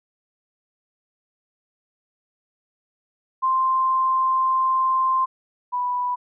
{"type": "tone pair in turn", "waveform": "sine", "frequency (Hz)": [1046.5, 986.9], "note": ["C6", "B5"], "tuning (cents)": [0, -2], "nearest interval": "minor second", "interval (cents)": 102, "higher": "first", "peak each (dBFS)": [-17, -21], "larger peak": "first", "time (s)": [[3.42, 5.26], [5.72, 6.16]], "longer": "first", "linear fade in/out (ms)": 20, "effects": []}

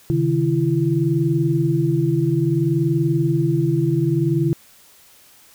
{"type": "tone cluster", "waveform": "sine", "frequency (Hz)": [135.3, 155.9, 336.1], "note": ["C#3", "D#3", "E4"], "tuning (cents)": [-42, 4, 34], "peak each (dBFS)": -20, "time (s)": [0.1, 4.53], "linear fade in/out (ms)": 0, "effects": ["white hiss -50 dBFS RMS until 5.54 s"]}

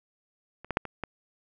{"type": "clicks", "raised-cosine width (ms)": 0.5, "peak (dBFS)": [-29, -15, -7, -22, -17], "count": 5, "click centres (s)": [0.646, 0.707, 0.771, 0.853, 1.037], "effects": []}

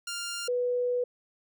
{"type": "tone pair in turn", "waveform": ["10% pulse", "sine"], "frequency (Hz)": [1398, 492], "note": ["F6", "B4"], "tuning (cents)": [1, -7], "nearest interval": "octave + tritone", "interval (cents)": 1808, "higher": "first", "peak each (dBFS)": -25, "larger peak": "neither", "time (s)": [[0.07, 0.48], [0.48, 1.04]], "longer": "second", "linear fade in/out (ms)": 5, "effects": []}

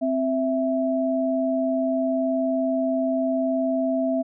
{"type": "tone pair together", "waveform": "sine", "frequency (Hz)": [261.6, 659.2], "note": ["C4", "E5"], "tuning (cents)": [0, 0], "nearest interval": "octave + major third", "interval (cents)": 1600, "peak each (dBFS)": -23, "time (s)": [0.01, 4.23], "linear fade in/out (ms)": 20, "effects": []}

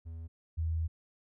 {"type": "tone pair in turn", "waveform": ["triangle", "sine"], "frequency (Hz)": [82, 81.2], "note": ["E2", "E2"], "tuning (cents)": [-9, -26], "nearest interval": "unison", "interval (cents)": 17, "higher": "first", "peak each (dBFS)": [-38, -29], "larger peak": "second", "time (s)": [[0.05, 0.28], [0.57, 0.88]], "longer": "second", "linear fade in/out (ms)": 20, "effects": []}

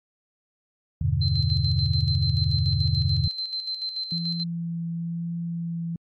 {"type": "chord", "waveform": "sine", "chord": "E minor seventh", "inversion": "none", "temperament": "equal", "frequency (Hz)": [82.41, 98, 123.47, 146.83], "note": ["E2", "G2", "B2", "D3"], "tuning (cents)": [0, 0, 0, 0], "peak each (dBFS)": -26, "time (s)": [1.01, 3.28], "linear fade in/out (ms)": 5}
{"type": "tone with tremolo", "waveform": "sine", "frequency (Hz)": 4095, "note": "C8", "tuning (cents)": -38, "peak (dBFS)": -26, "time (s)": [1.21, 4.44], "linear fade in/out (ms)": 10, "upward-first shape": "square", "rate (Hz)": 6.9, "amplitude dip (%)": 55}
{"type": "tone with vibrato", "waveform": "sine", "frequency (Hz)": 168.7, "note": "E3", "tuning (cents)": 40, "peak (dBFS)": -27, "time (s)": [4.12, 5.96], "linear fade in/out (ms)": 2, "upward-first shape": "triangle", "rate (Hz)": 1, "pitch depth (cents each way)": 12}
{"effects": ["AAC 64 kbps"]}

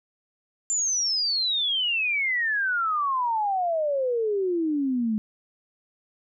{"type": "exponential sweep", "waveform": "sine", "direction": "down", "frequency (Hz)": [7300, 209.9], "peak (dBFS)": -22, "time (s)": [0.7, 5.18], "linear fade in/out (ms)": 0, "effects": []}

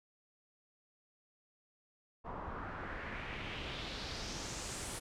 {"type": "noise with low-pass filter sweep", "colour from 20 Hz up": "pink", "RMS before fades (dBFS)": -43, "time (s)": [2.24, 5], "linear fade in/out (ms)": 20, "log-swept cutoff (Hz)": [950, 10000], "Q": 2.4, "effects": []}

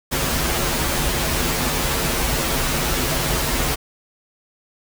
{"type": "noise with comb filter", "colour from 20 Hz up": "pink", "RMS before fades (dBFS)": -21, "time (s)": [0.11, 3.76], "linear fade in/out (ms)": 20, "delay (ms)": 10, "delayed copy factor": -0.8, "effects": []}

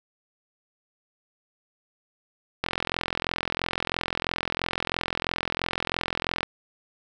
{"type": "click train", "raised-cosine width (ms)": 0.3, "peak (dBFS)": -9, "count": 164, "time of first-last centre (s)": [2.64, 6.431], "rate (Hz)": 43, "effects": []}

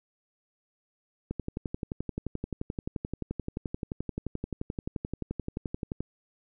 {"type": "click train", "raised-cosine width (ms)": 3, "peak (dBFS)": -19, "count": 55, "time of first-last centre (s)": [1.31, 6.006], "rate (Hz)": 11.5, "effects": []}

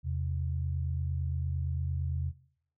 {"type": "tone pair together", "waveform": "sine", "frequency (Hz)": [82.7, 131.48], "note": ["E2", "C3"], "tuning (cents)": [6, 9], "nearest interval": "minor sixth", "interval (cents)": 803, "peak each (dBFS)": [-31, -34], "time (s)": [0.03, 2.33], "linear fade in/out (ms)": 50, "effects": ["noise-tail reverb RT60 0.7 s tail -20 dB re dry"]}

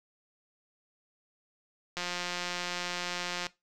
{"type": "click train", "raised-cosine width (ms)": 0.2, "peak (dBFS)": -17, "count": 266, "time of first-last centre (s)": [1.97, 3.467], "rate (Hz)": 177, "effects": ["noise-tail reverb RT60 0.2 s tail -18 dB re dry"]}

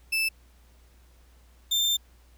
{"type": "tone pair in turn", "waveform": "35% pulse", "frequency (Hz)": [2637, 3587], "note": ["E7", "A7"], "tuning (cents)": [0, 33], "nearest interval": "perfect fourth", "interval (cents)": 533, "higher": "second", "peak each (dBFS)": [-22, -20], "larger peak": "second", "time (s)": [[0.12, 0.29], [1.71, 1.97]], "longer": "second", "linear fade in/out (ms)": 10, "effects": ["added 60 Hz sine -54 dBFS peak until 2.37 s", "pink hiss -63 dBFS RMS until 2.37 s"]}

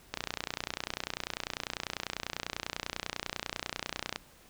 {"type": "click train", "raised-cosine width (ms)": 0.2, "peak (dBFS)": -15, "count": 122, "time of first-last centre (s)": [0.14, 4.16], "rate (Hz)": 30.1, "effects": ["pink hiss -58 dBFS RMS until 4.49 s"]}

